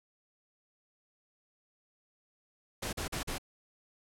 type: noise bursts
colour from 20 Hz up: pink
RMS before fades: -36 dBFS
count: 4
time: 2.82-3.383 s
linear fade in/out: 10 ms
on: 110 ms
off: 41 ms
effects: low-pass 12000 Hz 12 dB/octave